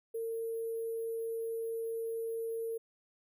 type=tone with sample-and-hold; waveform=sine; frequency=454.6 Hz; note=A#4; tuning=43 cents flat; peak=-34 dBFS; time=0.14-2.78 s; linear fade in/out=10 ms; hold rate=11025 Hz; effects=none